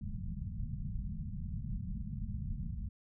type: low-pass noise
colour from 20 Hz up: pink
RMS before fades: -39 dBFS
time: 0.01-2.89 s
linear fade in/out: 5 ms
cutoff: 220 Hz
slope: 96 dB/octave
effects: none